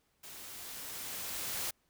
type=noise with level ramp; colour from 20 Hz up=white; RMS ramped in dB=-49 to -36 dBFS; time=0.23-1.71 s; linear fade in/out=10 ms; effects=pink hiss -75 dBFS RMS until 1.89 s